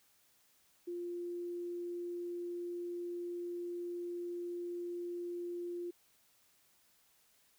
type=tone; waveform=sine; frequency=349.2 Hz; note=F4; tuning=in tune; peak=-38 dBFS; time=0.87-5.91 s; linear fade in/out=10 ms; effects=white hiss -70 dBFS RMS until 7.58 s